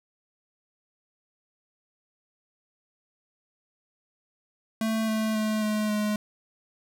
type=tone with pitch steps; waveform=square; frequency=221.6 / 218.8 / 216 / 213.3 / 210.6 Hz; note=A3 / A3 / A3 / G#3 / G#3; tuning=+13 / -9 / -32 / +46 / +24 cents; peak=-25 dBFS; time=4.81-6.16 s; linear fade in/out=2 ms; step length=270 ms; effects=none